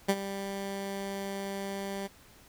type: tone with ADSR envelope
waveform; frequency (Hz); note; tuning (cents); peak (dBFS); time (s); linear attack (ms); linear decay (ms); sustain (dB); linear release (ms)
15% pulse; 196.9; G3; +8; -15; 0.08-2.08; 15; 51; -13; 21
effects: pink hiss -57 dBFS RMS until 2.48 s